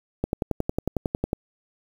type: click train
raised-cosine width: 2 ms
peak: -10 dBFS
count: 13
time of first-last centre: 0.24-1.331 s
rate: 11 Hz
effects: 7-bit